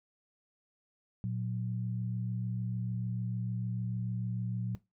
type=tone pair together; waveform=sine; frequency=116.54 / 183.24 Hz; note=A#2 / F#3; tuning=0 / -17 cents; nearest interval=minor sixth; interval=783 cents; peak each=-34 / -36 dBFS; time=1.24-4.75 s; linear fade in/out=0 ms; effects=noise-tail reverb RT60 0.2 s tail -17 dB re dry